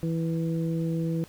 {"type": "harmonic tone", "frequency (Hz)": 164.3, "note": "E3", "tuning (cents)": -5, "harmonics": [1, 2, 3], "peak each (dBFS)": [-26, -32, -36], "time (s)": [0.03, 1.24], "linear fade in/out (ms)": 0, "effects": ["pink hiss -53 dBFS RMS until 1.28 s"]}